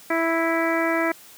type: harmonic tone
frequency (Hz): 329.6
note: E4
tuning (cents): 0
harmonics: 1 / 2 / 3 / 4 / 5 / 6 / 7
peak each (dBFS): -24 / -25 / -30 / -29 / -30 / -28 / -32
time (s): 0.1-1.12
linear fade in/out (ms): 5
effects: white hiss -47 dBFS RMS until 1.37 s + high-pass 100 Hz 12 dB/octave